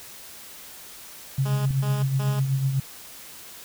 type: tone with tremolo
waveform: sine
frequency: 134.8 Hz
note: C#3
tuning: 48 cents flat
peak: -18 dBFS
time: 1.38-2.8 s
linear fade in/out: 5 ms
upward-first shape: triangle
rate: 8 Hz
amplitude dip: 60%
type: tone bursts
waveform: 10% pulse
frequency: 207.7 Hz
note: G#3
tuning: in tune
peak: -24 dBFS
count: 3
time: 1.45-2.4 s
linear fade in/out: 10 ms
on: 210 ms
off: 160 ms
type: click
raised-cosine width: 5 ms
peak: -21 dBFS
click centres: 1.708 s
effects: white hiss -43 dBFS RMS until 3.64 s